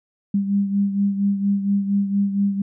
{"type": "beating tone pair", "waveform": "sine", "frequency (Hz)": [199, 203.3], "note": ["G3", "G#3"], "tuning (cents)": [26, -37], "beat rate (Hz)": 4.3, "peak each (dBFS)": [-18, -25], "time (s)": [0.34, 2.62], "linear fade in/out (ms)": 5, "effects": []}